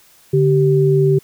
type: tone pair together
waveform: sine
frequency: 145.1 / 387.4 Hz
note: D3 / G4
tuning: -21 / -20 cents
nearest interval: octave + perfect fourth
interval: 1701 cents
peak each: -13 dBFS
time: 0.33-1.19 s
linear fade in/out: 10 ms
effects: white hiss -50 dBFS RMS until 1.23 s